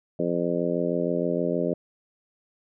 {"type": "harmonic tone", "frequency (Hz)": 86.4, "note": "F2", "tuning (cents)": -18, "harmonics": [2, 3, 4, 5, 6, 7], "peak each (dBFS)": [-30, -30, -30, -30, -30, -30], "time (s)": [0.19, 1.74], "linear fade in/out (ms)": 5, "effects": []}